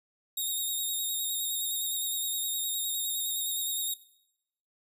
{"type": "tone with vibrato", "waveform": "5% pulse", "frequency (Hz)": 3729, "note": "A#7", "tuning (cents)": 0, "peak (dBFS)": -23, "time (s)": [0.37, 3.94], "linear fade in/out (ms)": 5, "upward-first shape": "square", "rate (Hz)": 9.7, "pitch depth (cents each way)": 25, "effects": ["noise-tail reverb RT60 0.8 s tail -18 dB re dry"]}